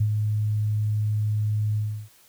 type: tone with ADSR envelope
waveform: sine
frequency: 106.3 Hz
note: G#2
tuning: 41 cents sharp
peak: -17 dBFS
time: 0-2.09 s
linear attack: 9 ms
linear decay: 70 ms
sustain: -4 dB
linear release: 330 ms
effects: white hiss -56 dBFS RMS until 2.28 s